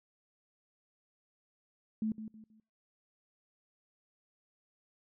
sine tone with echo, 218.2 Hz, A3, 14 cents flat, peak -30 dBFS, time 2.02-2.12 s, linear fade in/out 2 ms, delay 160 ms, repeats 3, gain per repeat -10 dB, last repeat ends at 2.6 s, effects noise-tail reverb RT60 0.3 s tail -26 dB re dry

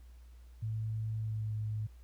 sine tone with pitch glide, 110 to 107.61 Hz, A2 to A2, 0 to -38 cents, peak -33 dBFS, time 0.62-1.87 s, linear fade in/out 10 ms, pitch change -38 cents, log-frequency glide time 1.19-1.55 s, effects added 60 Hz sine -51 dBFS peak until 2.03 s + pink hiss -70 dBFS RMS until 2.03 s

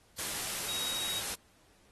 sine tone in noise, 3797 Hz, A#7, 31 cents sharp, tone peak -36 dBFS, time 0.68-1.21 s, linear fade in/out 10 ms, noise white, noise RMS -36 dBFS, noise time 0.18-1.35 s, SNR -3 dB, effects pink hiss -65 dBFS RMS until 1.91 s + AAC 32 kbps

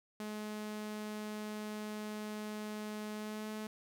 sawtooth tone with pitch glide, 212.3 to 215 Hz, G#3 to A3, +38 to -40 cents, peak -36 dBFS, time 0.2-3.67 s, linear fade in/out 2 ms, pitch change +22 cents, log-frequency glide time 3.14-3.49 s, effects none

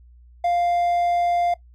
triangle tone, 698.5 Hz, F5, in tune, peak -16 dBFS, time 0.44-1.54 s, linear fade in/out 5 ms, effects noise-tail reverb RT60 0.1 s tail -18 dB re dry + added 60 Hz sine -46 dBFS peak until 1.74 s

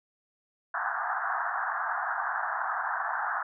white band-pass noise, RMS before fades -31 dBFS, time 0.74-3.43 s, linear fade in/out 5 ms, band 690 to 1700 Hz, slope 96 dB/octave, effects none

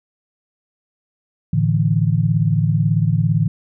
sine chord, A suspended fourth, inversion none, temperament equal, 110 / 146.83 / 164.81 Hz, A2 / D3 / E3, 0 / 0 / 0 cents, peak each -18 dBFS, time 1.53-3.48 s, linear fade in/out 5 ms, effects none

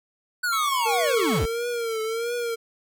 square linear sweep, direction down, 1500 to 34.65 Hz, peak -23 dBFS, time 0.43-1.46 s, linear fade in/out 10 ms
20% pulse tone, 1108.7 Hz, C#6, in tune, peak -23 dBFS, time 0.52-1.39 s, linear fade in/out 10 ms
square tone with vibrato, 459.9 Hz, A#4, 23 cents flat, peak -26 dBFS, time 0.85-2.56 s, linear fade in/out 20 ms, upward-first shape triangle, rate 1.5 Hz, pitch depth 94 cents each way
effects none

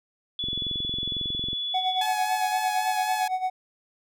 sine tone, 3420 Hz, A7, 50 cents flat, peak -27 dBFS, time 0.39-2.06 s, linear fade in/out 2 ms
click train, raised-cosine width 3 ms, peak -24 dBFS, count 25, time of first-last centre 0.44-1.531 s, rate 22 Hz
triangle tone with tremolo, 745 Hz, F#5, 12 cents sharp, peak -20 dBFS, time 1.74-3.5 s, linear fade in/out 5 ms, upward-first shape sine, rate 8.9 Hz, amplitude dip 75%
sawtooth tone with vibrato, 847 Hz, G#5, 34 cents sharp, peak -23 dBFS, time 2.01-3.28 s, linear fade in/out 5 ms, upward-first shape sine, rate 3.8 Hz, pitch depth 19 cents each way
effects none

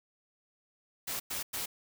white noise bursts, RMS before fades -36 dBFS, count 3, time 1.07-1.66 s, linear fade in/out 10 ms, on 130 ms, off 100 ms, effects none

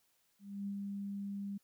sine tone with ADSR envelope, 200 Hz, G3, 35 cents sharp, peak -36 dBFS, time 0.39-1.58 s, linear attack 280 ms, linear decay 76 ms, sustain -2 dB, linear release 11 ms, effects white hiss -75 dBFS RMS until 1.63 s

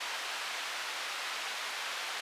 white band-pass noise, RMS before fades -38 dBFS, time 0-2.21 s, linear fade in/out 10 ms, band 760 to 3300 Hz, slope 12 dB/octave, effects resampled to 32000 Hz

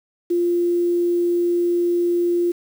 sine tone with quantisation, 347.7 Hz, F4, 8 cents flat, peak -16 dBFS, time 0.3-2.52 s, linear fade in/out 10 ms, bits 7, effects none

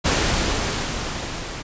pink noise with level ramp, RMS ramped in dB -18 to -32 dBFS, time 0.04-1.63 s, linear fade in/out 20 ms, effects resampled to 16000 Hz

